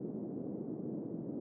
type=band-pass noise; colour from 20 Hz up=white; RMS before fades=-41 dBFS; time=0-1.4 s; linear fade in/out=10 ms; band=160 to 370 Hz; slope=24 dB/octave; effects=none